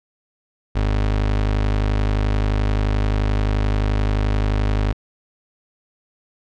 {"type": "tone", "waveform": "30% pulse", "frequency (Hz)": 51.5, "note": "G#1", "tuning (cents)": -14, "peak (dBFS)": -14, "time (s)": [0.75, 4.93], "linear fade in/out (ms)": 10, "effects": ["low-pass 4000 Hz 12 dB/octave"]}